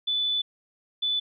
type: tone pair in turn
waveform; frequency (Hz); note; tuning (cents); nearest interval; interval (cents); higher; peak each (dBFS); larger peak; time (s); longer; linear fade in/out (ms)
sine; 3486 / 3486; A7 / A7; -17 / -17; unison; 0; neither; -23; neither; 0.07-0.42 / 1.02-1.2; first; 10
effects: none